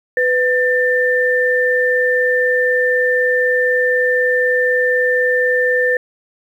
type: tone pair together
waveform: sine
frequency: 499.3 / 1788 Hz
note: B4 / A6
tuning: +19 / +27 cents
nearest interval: octave + minor seventh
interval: 2208 cents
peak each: -15 dBFS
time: 0.17-5.97 s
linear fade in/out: 2 ms
effects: 8-bit